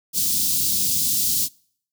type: band-stop noise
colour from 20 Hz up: white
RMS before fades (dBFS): -21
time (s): 0.13-1.49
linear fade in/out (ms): 50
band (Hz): 270 to 4000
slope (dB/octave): 24
effects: noise-tail reverb RT60 0.6 s tail -26 dB re dry + high-pass 80 Hz 12 dB/octave